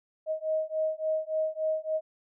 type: beating tone pair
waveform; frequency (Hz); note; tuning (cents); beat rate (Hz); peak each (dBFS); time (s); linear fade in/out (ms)
sine; 627 / 630.5; D#5 / D#5; +13 / +23; 3.5; -30; 0.26-2.01; 50
effects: none